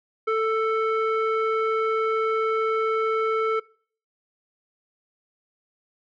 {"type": "tone with low-pass filter", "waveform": "square", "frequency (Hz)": 442.2, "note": "A4", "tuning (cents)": 9, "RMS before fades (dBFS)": -23, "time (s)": [0.27, 3.6], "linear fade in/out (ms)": 10, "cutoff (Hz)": 1700, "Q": 5.3, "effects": ["noise-tail reverb RT60 0.5 s tail -24 dB re dry"]}